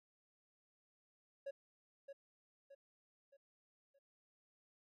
triangle tone with echo, 554.4 Hz, C#5, in tune, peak -40 dBFS, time 1.46-1.51 s, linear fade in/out 10 ms, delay 620 ms, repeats 4, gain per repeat -7 dB, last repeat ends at 3.99 s, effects none

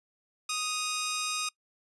10% pulse tone pair together, 1244.5 / 2794 Hz, D#6 / F7, 0 / 0 cents, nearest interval octave + major second, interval 1400 cents, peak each -22 / -30 dBFS, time 0.49-1.49 s, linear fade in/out 5 ms, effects noise-tail reverb RT60 0.1 s tail -24 dB re dry + resampled to 24000 Hz

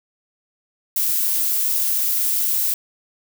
violet noise, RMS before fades -20 dBFS, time 0.96-2.74 s, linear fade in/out 2 ms, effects none

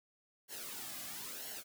white noise with flanger, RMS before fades -45 dBFS, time 0.48-1.64 s, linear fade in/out 50 ms, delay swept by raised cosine 0.81 to 2.21 ms, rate 1 Hz, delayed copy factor -0.65, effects none

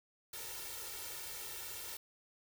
white noise with comb filter, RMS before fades -45 dBFS, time 0.33-1.97 s, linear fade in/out 5 ms, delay 2.2 ms, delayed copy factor +0.95, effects none

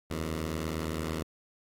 10% pulse beating tone pair, 79.4 / 88.3 Hz, D#2 / F2, +36 / +20 cents, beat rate 8.9 Hz, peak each -24 / -32 dBFS, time 0.1-1.23 s, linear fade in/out 10 ms, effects AAC 48 kbps

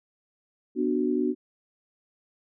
sine chord, B minor, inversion none, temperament just, 246.9 / 296.3 / 370.4 Hz, B3 / D4 / F#4, 0 / +15 / +2 cents, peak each -27 dBFS, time 0.75-1.35 s, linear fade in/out 50 ms, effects none

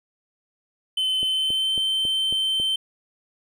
triangle tone with pitch glide, 3058 to 3101 Hz, G7 to G7, -44 to -19 cents, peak -19 dBFS, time 0.97-2.76 s, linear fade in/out 5 ms, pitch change +25 cents, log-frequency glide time 1.24-1.78 s
click train, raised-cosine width 2 ms, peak -23 dBFS, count 6, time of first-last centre 1.23-2.6 s, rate 3.65 Hz
effects none

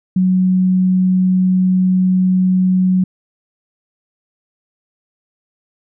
sine tone, 185 Hz, F#3, in tune, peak -10 dBFS, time 0.16-3.04 s, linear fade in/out 5 ms, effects none

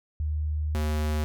sine / square tone pair in turn, 76.1 / 76.1 Hz, D#2 / D#2, -38 / -38 cents, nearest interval unison, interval 0 cents, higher neither, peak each -25 dBFS, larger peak neither, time 0.2-0.75 / 0.75-1.24 s, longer first, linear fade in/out 0 ms, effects none

